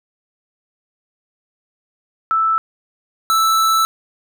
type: tone pair in turn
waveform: sine / square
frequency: 1318.5 / 1318.5 Hz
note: E6 / E6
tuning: 0 / 0 cents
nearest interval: unison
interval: 0 cents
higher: neither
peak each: -13 dBFS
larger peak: neither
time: 2.31-2.58 / 3.3-3.85 s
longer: second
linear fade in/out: 0 ms
effects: none